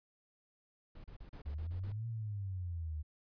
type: noise bursts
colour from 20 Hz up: brown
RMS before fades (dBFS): -50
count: 8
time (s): 0.95-1.923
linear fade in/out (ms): 5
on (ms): 91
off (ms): 35
type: exponential two-way sweep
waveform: sine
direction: up then down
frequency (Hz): 69.4 to 116.54 to 74.6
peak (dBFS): -37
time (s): 1.45-3.03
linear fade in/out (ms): 20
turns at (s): 2.07
effects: resampled to 11025 Hz